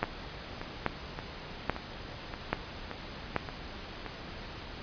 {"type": "two click trains", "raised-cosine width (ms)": 0.5, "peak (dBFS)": [-22, -11], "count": [8, 5], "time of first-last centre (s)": [[0.04, 4.063], [0.03, 3.363]], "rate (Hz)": [1.74, 1.2], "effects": ["pink hiss -43 dBFS RMS until 4.82 s", "resampled to 11025 Hz"]}